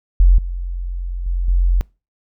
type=tone with level steps; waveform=sine; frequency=44.19 Hz; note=F1; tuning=21 cents sharp; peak=-6 / -21 / -16 / -11 dBFS; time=0.2-1.81 s; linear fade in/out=0 ms; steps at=0.38 / 1.26 / 1.48 s; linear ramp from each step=5 ms; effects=noise-tail reverb RT60 0.3 s tail -26 dB re dry